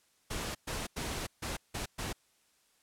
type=noise bursts at uneven times; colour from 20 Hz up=pink; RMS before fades=-37 dBFS; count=6; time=0.3-0.55 / 0.67-0.87 / 0.96-1.27 / 1.42-1.57 / 1.74-1.86 / 1.98-2.13 s; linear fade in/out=10 ms; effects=white hiss -70 dBFS RMS until 2.82 s + low-pass 11000 Hz 12 dB/octave